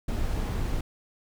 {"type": "noise", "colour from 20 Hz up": "brown", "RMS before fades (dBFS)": -28, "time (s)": [0.08, 0.81], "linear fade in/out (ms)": 5, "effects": []}